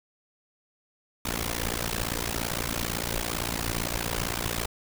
pink noise with amplitude modulation, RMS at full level -26 dBFS, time 1.25-4.66 s, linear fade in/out 5 ms, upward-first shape sine, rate 57.7 Hz, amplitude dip 100%, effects none

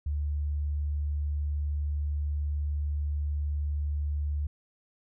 sine tone, 73.42 Hz, D2, in tune, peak -27 dBFS, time 0.06-4.47 s, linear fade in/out 5 ms, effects none

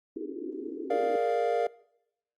white band-pass noise, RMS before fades -37 dBFS, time 0.16-1.16 s, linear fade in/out 2 ms, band 260 to 430 Hz, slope 96 dB/octave
triangle chord, Bb dominant seventh, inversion third, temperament equal, 415.3 / 466.2 / 587.3 / 698.5 Hz, Ab4 / Bb4 / D5 / F5, 0 / 0 / 0 / 0 cents, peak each -32 / -26 / -30 / -27 dBFS, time 0.9-1.67 s, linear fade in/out 5 ms
effects noise-tail reverb RT60 0.8 s tail -22 dB re dry + Opus 48 kbps

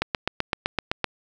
click train, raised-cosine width 0.3 ms, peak -6 dBFS, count 9, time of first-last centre 0.02-1.043 s, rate 7.82 Hz, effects 8-bit

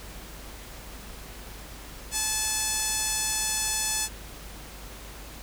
sawtooth tone with band-pass filter, 866 Hz, A5, 28 cents flat, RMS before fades -28 dBFS, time 2.11-4.09 s, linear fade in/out 50 ms, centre 8000 Hz, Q 1.7, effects added 50 Hz sine -43 dBFS peak until 5.42 s + pink hiss -44 dBFS RMS until 5.42 s

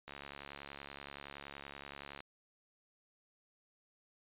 click train, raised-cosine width 0.3 ms, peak -30 dBFS, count 151, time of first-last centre 0.08-2.205 s, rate 70.6 Hz, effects resampled to 8000 Hz

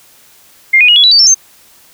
sine tone with pitch steps, 2113 / 2470 / 2886 / 3374 / 3943 / 4608 / 5386 / 6295 Hz, C7 / D#7 / F#7 / G#7 / B7 / D8 / E8 / G8, +16 / -13 / -44 / +27 / -4 / -34 / +36 / +6 cents, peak -3 dBFS, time 0.73-1.346 s, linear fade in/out 10 ms, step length 77 ms, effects white hiss -44 dBFS RMS until 1.93 s

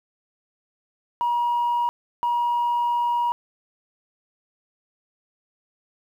sine tone pair in turn, 956 / 956 Hz, A#5 / A#5, +43 / +43 cents, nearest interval unison, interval 0 cents, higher neither, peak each -18 dBFS, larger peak neither, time 1.21-1.89 / 2.23-3.32 s, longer second, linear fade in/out 0 ms, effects tanh soft clip ceiling -17 dBFS + 9-bit

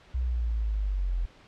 sine linear sweep, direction down, 63.8 to 41.85 Hz, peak -25 dBFS, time 0.14-1.26 s, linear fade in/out 10 ms, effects pink hiss -55 dBFS RMS until 1.47 s + low-pass 4000 Hz 12 dB/octave

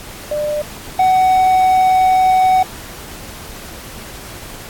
sine / triangle tone pair in turn, 597 / 748.1 Hz, D5 / F#5, +28 / +19 cents, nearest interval major third, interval 391 cents, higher second, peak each -16 / -7 dBFS, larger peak second, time 0.31-0.62 / 0.99-2.63 s, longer second, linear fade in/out 5 ms, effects pink hiss -33 dBFS RMS until 4.69 s + AAC 64 kbps

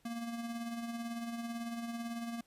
square tone with tremolo, 233.1 Hz, A#3, in tune, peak -37 dBFS, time 0.05-2.41 s, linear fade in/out 5 ms, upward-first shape sine, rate 18 Hz, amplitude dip 45%, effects pink hiss -71 dBFS RMS until 2.46 s + resampled to 32000 Hz

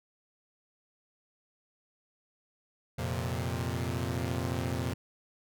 sawtooth chord, F suspended fourth, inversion none, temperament equal, 87.31 / 116.54 / 130.81 Hz, F2 / Bb2 / C3, 0 / 0 / 0 cents, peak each -31 / -31 / -32 dBFS, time 2.98-4.94 s, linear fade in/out 10 ms, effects none

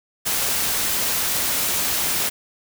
white noise, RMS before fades -22 dBFS, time 0.25-2.3 s, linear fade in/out 20 ms, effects none

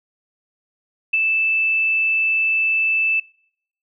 sine tone with ADSR envelope, 2637 Hz, E7, in tune, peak -13 dBFS, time 1.13-3.2 s, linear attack 9 ms, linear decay 26 ms, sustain -3 dB, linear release 5 ms, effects noise-tail reverb RT60 0.7 s tail -26 dB re dry

